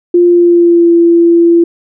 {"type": "tone with pitch glide", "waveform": "sine", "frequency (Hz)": [350, 339.4], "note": ["F4", "F4"], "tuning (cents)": [4, -49], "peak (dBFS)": -3, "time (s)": [0.14, 1.64], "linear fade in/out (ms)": 5, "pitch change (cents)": -53, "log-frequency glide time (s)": [0.25, 0.92], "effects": []}